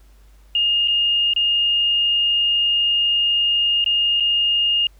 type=tone with dropouts; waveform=sine; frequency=2836 Hz; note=F7; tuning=26 cents sharp; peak=-15 dBFS; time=0.55-4.87 s; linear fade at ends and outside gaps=2 ms; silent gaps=0.876-0.881 / 1.336-1.362 / 3.843-3.861 / 4.2-4.205 s; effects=added 50 Hz sine -46 dBFS peak until 4.99 s + pink hiss -59 dBFS RMS until 4.99 s